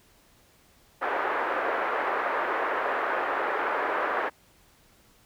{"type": "band-pass noise", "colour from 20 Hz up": "white", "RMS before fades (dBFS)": -28, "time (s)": [1.01, 4.3], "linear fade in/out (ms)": 20, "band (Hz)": [370, 1600], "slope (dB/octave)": 24, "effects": ["pink hiss -60 dBFS RMS until 5.25 s"]}